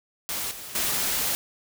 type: noise with level steps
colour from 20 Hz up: white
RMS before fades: -30 / -39 / -26 dBFS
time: 0.29-1.35 s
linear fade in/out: 0 ms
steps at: 0.51 / 0.75 s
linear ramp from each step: 2 ms
effects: none